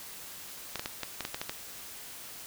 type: clicks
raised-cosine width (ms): 0.2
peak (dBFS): -16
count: 9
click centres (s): 0.757 / 0.795 / 0.859 / 1.033 / 1.207 / 1.251 / 1.345 / 1.415 / 1.495
effects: white hiss -45 dBFS RMS until 2.46 s